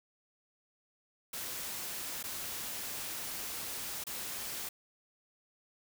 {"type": "noise with dropouts", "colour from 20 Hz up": "white", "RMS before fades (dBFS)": -40, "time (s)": [1.33, 4.69], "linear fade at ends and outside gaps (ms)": 5, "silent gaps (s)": [[2.229, 2.238], [4.039, 4.067]], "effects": []}